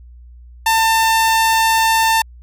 sawtooth tone, 896 Hz, A5, 31 cents sharp, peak -8 dBFS, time 0.66-2.22 s, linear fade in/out 5 ms, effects added 60 Hz sine -37 dBFS peak until 2.42 s

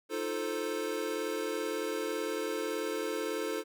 square chord, F dominant seventh, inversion third, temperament equal, 311.1 / 349.2 / 440 / 523.3 Hz, Eb4 / F4 / A4 / C5, 0 / 0 / 0 / 0 cents, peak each -40 / -40 / -36 / -40 dBFS, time 0.09-3.64 s, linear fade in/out 50 ms, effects none

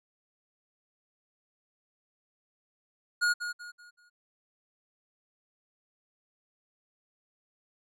square tone with echo, 1437 Hz, F6, 49 cents sharp, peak -24 dBFS, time 3.21-3.34 s, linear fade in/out 20 ms, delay 190 ms, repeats 4, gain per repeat -9 dB, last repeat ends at 4.1 s, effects low-pass 9000 Hz 12 dB/octave

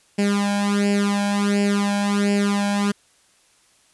sawtooth tone with flanger, 202.5 Hz, G#3, 43 cents flat, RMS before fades -20 dBFS, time 0.18-2.92 s, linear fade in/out 10 ms, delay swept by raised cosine 0.4 to 1.26 ms, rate 1.4 Hz, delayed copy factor +0.85, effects white hiss -58 dBFS RMS until 3.93 s + resampled to 24000 Hz

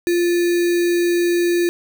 sine tone with sample-and-hold, 347.1 Hz, F4, 11 cents flat, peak -14 dBFS, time 0.07-1.69 s, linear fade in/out 0 ms, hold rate 2100 Hz, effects none

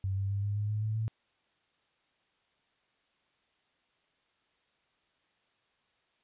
sine tone with pitch steps, 96.1 / 98.06 / 100.07 / 102.11 / 104.19 / 106.32 / 108.49 / 110.71 Hz, G2 / G2 / G2 / G#2 / G#2 / G#2 / A2 / A2, -34 / +1 / +36 / -29 / +6 / +41 / -24 / +11 cents, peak -29 dBFS, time 0.04-1.08 s, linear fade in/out 0 ms, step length 130 ms, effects white hiss -73 dBFS RMS until 6.23 s + resampled to 8000 Hz

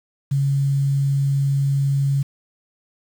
sine tone with quantisation, 138.7 Hz, C#3, 1 cent sharp, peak -16 dBFS, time 0.31-2.23 s, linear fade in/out 10 ms, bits 7, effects none

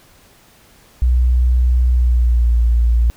sine tone with pitch glide, 61.74 to 58.31 Hz, B1 to A#1, 0 to +1 cents, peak -10 dBFS, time 1.02-3.1 s, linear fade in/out 0 ms, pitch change -99 cents, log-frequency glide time 1.9-2.55 s, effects pink hiss -49 dBFS RMS until 3.16 s

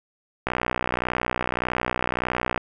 click train, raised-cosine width 0.5 ms, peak -8 dBFS, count 131, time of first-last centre 0.47-2.577 s, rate 61.7 Hz, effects none

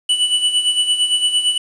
square tone with tremolo, 2965 Hz, F#7, 3 cents sharp, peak -12 dBFS, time 0.09-1.58 s, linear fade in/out 5 ms, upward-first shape sine, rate 8.8 Hz, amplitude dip 65%, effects resampled to 22050 Hz + 7-bit

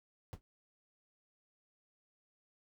brown noise with exponential decay, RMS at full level -37 dBFS, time 0.33-0.41 s, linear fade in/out 0 ms, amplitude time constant 16 ms, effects none

